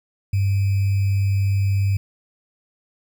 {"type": "tone with sample-and-hold", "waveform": "sine", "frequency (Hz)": 98.4, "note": "G2", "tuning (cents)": 7, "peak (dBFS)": -16, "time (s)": [0.33, 1.97], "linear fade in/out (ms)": 5, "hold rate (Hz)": 2450, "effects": []}